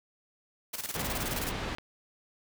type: noise with tremolo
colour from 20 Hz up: white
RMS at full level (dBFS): -35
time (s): 0.73-1.52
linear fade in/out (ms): 10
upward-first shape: square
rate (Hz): 19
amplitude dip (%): 70
type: low-pass noise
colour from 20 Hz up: pink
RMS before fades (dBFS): -35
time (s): 0.95-1.75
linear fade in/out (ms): 0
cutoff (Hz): 3700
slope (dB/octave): 12
type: click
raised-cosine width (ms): 0.3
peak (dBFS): -30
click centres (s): 1.784
effects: none